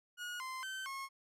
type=tone with pitch steps; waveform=30% pulse; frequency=1447 / 1039 / 1542 / 1085 Hz; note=F#6 / C6 / G6 / C#6; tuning=-39 / -12 / -29 / -37 cents; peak=-38 dBFS; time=0.17-1.09 s; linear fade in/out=50 ms; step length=230 ms; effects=low-pass 12000 Hz 12 dB/octave